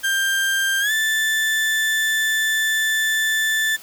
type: tone with pitch glide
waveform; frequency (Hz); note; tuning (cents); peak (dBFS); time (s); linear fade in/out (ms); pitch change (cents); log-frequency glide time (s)
35% pulse; 1586 to 1759.8; G6 to A6; +20 to 0; -16; 0.03-3.77; 20; +180; 0.8-0.92
effects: white hiss -42 dBFS RMS until 3.82 s